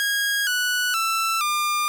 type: tone with pitch steps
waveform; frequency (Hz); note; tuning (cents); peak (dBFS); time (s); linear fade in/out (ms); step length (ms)
sawtooth; 1639 / 1477.1 / 1331.3 / 1199.8; G#6 / F#6 / E6 / D6; -23 / -3 / +17 / +37; -17; 0-1.88; 0; 470
effects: 9-bit